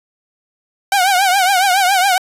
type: tone with vibrato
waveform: sawtooth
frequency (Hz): 760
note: F#5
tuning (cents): +46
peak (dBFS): -7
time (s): 0.92-2.18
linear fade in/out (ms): 2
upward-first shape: triangle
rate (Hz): 7.2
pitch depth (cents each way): 130
effects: resampled to 32000 Hz